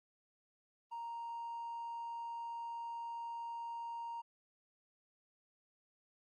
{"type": "tone", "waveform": "triangle", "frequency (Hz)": 932.3, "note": "A#5", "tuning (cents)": 0, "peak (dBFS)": -38, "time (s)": [0.91, 4.22], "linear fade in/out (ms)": 20, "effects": ["tanh soft clip ceiling -37 dBFS", "Opus 24 kbps"]}